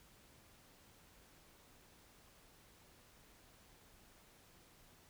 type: silence
effects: pink hiss -65 dBFS RMS until 5.09 s